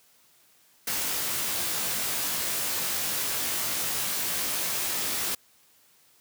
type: noise with comb filter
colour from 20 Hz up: white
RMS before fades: -29 dBFS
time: 0.87-5.35 s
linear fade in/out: 5 ms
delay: 19 ms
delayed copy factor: -0.8
effects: white hiss -61 dBFS RMS until 6.2 s + high-pass 80 Hz 12 dB/octave